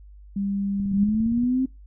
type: tone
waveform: sine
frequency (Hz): 198.7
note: G3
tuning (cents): +24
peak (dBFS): -23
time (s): 0.36-1.04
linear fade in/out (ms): 5
type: click train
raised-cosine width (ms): 5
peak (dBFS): -24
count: 12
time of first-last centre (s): 0.8-1.436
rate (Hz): 17.3
type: linear sweep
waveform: sine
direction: up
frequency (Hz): 196 to 265.2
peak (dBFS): -19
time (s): 0.93-1.66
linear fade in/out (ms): 10
effects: noise-tail reverb RT60 0.2 s tail -22 dB re dry + added 50 Hz sine -43 dBFS peak until 1.86 s